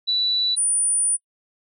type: tone pair in turn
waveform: sine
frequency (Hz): 3955 / 9407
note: B7 / D9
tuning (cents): +2 / +2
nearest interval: octave + minor third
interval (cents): 1500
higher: second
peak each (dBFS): -18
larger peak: neither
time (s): 0.07-0.56 / 0.56-1.17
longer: second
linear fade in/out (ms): 20
effects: noise-tail reverb RT60 0.1 s tail -23 dB re dry